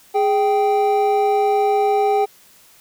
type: tone pair together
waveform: triangle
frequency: 415.3 / 781.8 Hz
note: G#4 / G5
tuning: 0 / -5 cents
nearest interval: major seventh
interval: 1095 cents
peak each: -15 dBFS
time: 0.14-2.26 s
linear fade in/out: 20 ms
effects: white hiss -50 dBFS RMS until 2.8 s